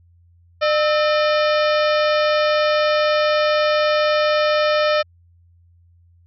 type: harmonic tone with a mistuned harmonic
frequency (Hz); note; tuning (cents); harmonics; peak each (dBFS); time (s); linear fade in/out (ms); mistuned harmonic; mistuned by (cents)
604; D5; +48; 1 / 2 / 3 / 4 / 5 / 6 / 7 / 8 / 9; -16 / -22 / -26 / -28 / -30 / -32 / -33 / -34 / -35; 0.61-5.03; 20; 2; +130
effects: added 86 Hz sine -50 dBFS peak until 6.26 s